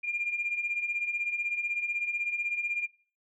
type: beating tone pair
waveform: sine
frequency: 2392 / 2408 Hz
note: D7 / D7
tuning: +31 / +43 cents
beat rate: 16 Hz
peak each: -35 / -29 dBFS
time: 0.03-2.87 s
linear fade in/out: 20 ms
effects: noise-tail reverb RT60 0.4 s tail -20 dB re dry + tanh soft clip ceiling -21 dBFS